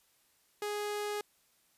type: tone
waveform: sawtooth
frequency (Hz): 415.3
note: G#4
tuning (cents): 0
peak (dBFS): -30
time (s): 0.62-1.21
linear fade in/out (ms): 2
effects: white hiss -70 dBFS RMS until 1.77 s + resampled to 32000 Hz